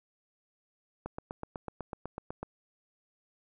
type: click train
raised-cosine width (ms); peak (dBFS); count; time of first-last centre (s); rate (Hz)
1; -23; 12; 1.06-2.43; 8.03
effects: none